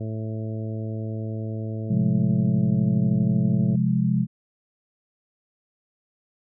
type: harmonic tone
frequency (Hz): 110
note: A2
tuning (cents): 0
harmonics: 1 / 2 / 3 / 4 / 5 / 6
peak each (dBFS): -28 / -34 / -38 / -40 / -42 / -44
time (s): 0-3.76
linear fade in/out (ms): 10
type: chord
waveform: sine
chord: F minor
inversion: second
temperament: equal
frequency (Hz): 130.81 / 174.61 / 207.7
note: C3 / F3 / Ab3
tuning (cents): 0 / 0 / 0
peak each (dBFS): -23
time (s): 1.88-4.27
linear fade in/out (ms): 50
effects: none